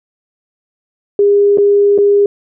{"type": "tone with dropouts", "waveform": "sine", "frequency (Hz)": 405.7, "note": "G#4", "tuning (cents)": -41, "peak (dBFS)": -6, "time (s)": [1.19, 2.26], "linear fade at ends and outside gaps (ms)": 2, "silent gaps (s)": [[1.574, 1.583], [1.979, 1.985]], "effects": []}